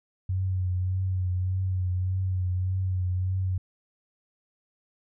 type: tone with vibrato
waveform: sine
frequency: 92.5 Hz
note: F#2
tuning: in tune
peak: -24 dBFS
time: 0.29-3.58 s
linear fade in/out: 5 ms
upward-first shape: triangle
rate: 1.7 Hz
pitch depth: 39 cents each way
effects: none